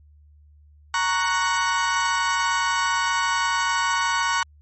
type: chord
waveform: 35% pulse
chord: F# major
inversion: first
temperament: equal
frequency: 932.3 / 1108.7 / 1480 Hz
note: A#5 / C#6 / F#6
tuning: 0 / 0 / 0 cents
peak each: -23 dBFS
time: 0.94-4.43 s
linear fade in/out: 2 ms
effects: added 74 Hz sine -49 dBFS peak until 4.61 s + MP3 32 kbps